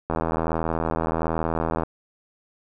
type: click train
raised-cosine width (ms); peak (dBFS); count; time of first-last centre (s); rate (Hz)
1; -10; 142; 0.1-1.834; 81.3
effects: none